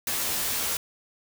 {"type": "noise with comb filter", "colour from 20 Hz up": "white", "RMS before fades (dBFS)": -28, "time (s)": [0.07, 0.77], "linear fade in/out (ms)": 2, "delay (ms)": 13, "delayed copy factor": 0.75, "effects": []}